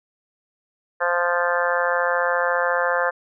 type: harmonic tone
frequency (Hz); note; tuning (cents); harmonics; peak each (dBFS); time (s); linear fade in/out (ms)
174.61; F3; 0; 3 / 4 / 5 / 6 / 7 / 8 / 9 / 10; -23 / -28 / -29 / -27 / -29 / -29 / -26 / -27; 1-3.11; 20
effects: none